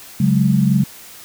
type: chord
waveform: sine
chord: C# suspended fourth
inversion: none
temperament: just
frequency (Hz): 138.59 / 184.79 / 207.9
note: C#3 / F#3 / G#3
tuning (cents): 0 / -2 / +2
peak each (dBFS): -16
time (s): 0.2-0.84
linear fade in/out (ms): 5
effects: white hiss -39 dBFS RMS until 1.24 s